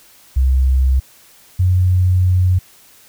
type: tone pair in turn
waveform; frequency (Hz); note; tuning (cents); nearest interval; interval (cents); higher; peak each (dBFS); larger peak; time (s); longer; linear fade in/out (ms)
sine; 65.41 / 91.36; C2 / F#2; 0 / -21; tritone; 579; second; -10; neither; 0.36-1 / 1.59-2.59; second; 10
effects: white hiss -47 dBFS RMS until 3.08 s